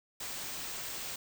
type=band-stop noise; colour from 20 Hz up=white; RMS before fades=-40 dBFS; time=0.2-1.16 s; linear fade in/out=5 ms; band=9300 to 14000 Hz; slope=96 dB/octave; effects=none